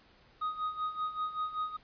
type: tone with tremolo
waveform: triangle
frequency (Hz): 1249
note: D#6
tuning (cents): +6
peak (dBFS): -28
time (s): 0.41-1.77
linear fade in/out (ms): 10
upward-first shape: sine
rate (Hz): 5.2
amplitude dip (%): 75
effects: pink hiss -62 dBFS RMS until 1.83 s + resampled to 11025 Hz